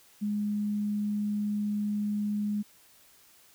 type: tone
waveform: sine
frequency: 207.7 Hz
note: G#3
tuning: in tune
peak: -27 dBFS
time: 0.21-2.63 s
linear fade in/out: 20 ms
effects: white hiss -59 dBFS RMS until 3.54 s